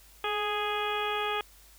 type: harmonic tone with a mistuned harmonic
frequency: 415.3 Hz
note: G#4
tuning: in tune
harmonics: 1 / 2 / 3 / 4 / 5 / 6 / 7 / 8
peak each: -34 / -34 / -34 / -39 / -42 / -37 / -42 / -38 dBFS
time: 0.24-1.41 s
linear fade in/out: 2 ms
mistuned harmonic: 1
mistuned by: +28 cents
effects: added 50 Hz sine -57 dBFS peak until 1.78 s + white hiss -57 dBFS RMS until 1.78 s